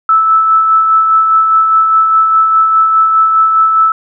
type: tone with tremolo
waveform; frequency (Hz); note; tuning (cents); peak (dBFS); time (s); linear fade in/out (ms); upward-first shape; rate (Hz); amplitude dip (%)
sine; 1312; E6; -9; -4; 0.09-3.92; 2; sine; 4.9; 35
effects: none